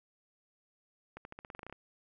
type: accelerating click train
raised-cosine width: 0.5 ms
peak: -30 dBFS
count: 12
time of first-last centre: 1.17-1.726 s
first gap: 81 ms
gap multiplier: 0.9
effects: none